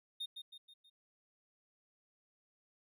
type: tone with echo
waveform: triangle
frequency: 3679 Hz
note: A#7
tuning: 24 cents flat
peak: -37 dBFS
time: 0.2-0.26 s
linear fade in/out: 10 ms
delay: 160 ms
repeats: 4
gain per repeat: -6 dB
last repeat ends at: 0.9 s
effects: none